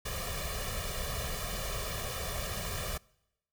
pink noise with comb filter, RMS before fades -36 dBFS, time 0.05-2.98 s, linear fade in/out 10 ms, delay 1.7 ms, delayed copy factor +0.95, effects noise-tail reverb RT60 0.9 s tail -25 dB re dry

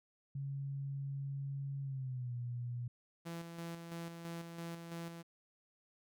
sine tone with pitch glide, 138.5 to 121.27 Hz, C#3 to B2, -1 to -31 cents, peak -38 dBFS, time 0.35-2.88 s, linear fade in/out 5 ms, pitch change -230 cents, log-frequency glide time 1.82-2.33 s
sawtooth tone with tremolo, 168.2 Hz, E3, 35 cents sharp, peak -38 dBFS, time 3.25-5.23 s, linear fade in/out 20 ms, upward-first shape square, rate 3 Hz, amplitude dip 45%
effects none

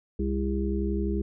harmonic tone with a mistuned harmonic, 66.5 Hz, C2, 29 cents sharp, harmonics 1 / 3 / 5 / 6, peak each -28 / -30 / -32 / -33 dBFS, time 0.19-1.22 s, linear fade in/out 5 ms, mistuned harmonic 6, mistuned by +22 cents, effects none

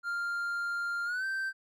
triangle tone with pitch glide, 1396.9 to 1558.9 Hz, F6 to G6, 0 to -10 cents, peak -29 dBFS, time 0.03-1.53 s, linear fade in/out 50 ms, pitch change +190 cents, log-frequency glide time 1.05-1.25 s, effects none

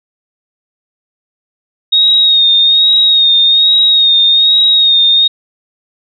sine tone with vibrato, 3732 Hz, A#7, 1 cent sharp, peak -5 dBFS, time 1.92-5.28 s, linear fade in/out 10 ms, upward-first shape sine, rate 1.2 Hz, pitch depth 40 cents each way, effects none

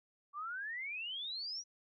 sine exponential sweep, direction up, 1132 to 5900 Hz, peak -39 dBFS, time 0.33-1.64 s, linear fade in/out 50 ms, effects none

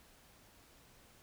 silence, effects pink hiss -63 dBFS RMS until 1.22 s

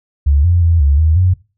sine tone with pitch steps, 71.3 / 87.2 / 83.7 / 70.7 / 79.1 / 91.5 Hz, C#2 / F2 / E2 / C#2 / D#2 / F#2, +49 / -2 / +27 / +35 / +29 / -19 cents, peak -8 dBFS, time 0.26-1.34 s, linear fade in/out 10 ms, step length 180 ms, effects noise-tail reverb RT60 0.3 s tail -19 dB re dry

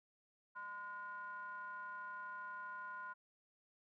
triangle ring-modulated tone, 207.7 Hz, G#3, in tune, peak -40 dBFS, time 0.55-3.14 s, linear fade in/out 20 ms, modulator 1230 Hz, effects none

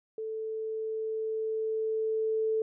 sine tone with level ramp, 440 Hz, A4, in tune, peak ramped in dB -33 to -25 dBFS, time 0.18-2.62 s, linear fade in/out 2 ms, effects none

